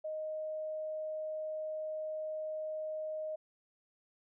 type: tone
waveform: sine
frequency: 622.3 Hz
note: D#5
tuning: in tune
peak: -36 dBFS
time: 0.04-3.36 s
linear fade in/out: 10 ms
effects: none